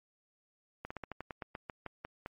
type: slowing click train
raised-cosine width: 0.5 ms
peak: -25 dBFS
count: 13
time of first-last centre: 0.85-2.261 s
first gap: 55 ms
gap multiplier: 1.13
effects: MP3 32 kbps